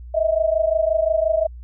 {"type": "tone pair together", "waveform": "sine", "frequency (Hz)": [629, 654.7], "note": ["D#5", "E5"], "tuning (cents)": [19, -12], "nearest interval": "minor second", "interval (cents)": 69, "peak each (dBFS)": -19, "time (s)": [0.14, 1.47], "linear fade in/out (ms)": 10, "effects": ["added 60 Hz sine -34 dBFS peak until 1.63 s"]}